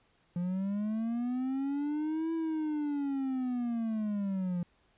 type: linear two-way sweep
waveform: triangle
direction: up then down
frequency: 172.5 to 329.6 to 172.5 Hz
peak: -28 dBFS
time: 0.36-4.63 s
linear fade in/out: 2 ms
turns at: 2.33 s
effects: pink hiss -69 dBFS RMS until 4.97 s + resampled to 8000 Hz